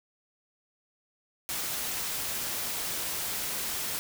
white noise, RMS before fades -33 dBFS, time 1.49-3.99 s, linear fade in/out 0 ms, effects none

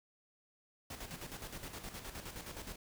pink noise with tremolo, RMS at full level -45 dBFS, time 0.9-2.76 s, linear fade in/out 5 ms, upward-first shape square, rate 9.6 Hz, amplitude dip 55%, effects none

